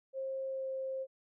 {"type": "tone with pitch glide", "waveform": "sine", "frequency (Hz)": [533, 529.6], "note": ["C5", "C5"], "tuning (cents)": [32, 21], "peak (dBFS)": -35, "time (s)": [0.13, 1.07], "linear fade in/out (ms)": 50, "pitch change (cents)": -11, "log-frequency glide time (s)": [0.48, 0.68], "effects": []}